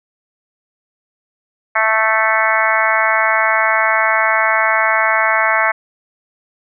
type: harmonic tone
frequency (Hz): 220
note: A3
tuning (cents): 0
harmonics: 3 / 4 / 5 / 6 / 7 / 8 / 9 / 10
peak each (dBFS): -20 / -20 / -20 / -20 / -20 / -20 / -20 / -20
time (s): 1.75-5.72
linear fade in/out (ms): 10
effects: none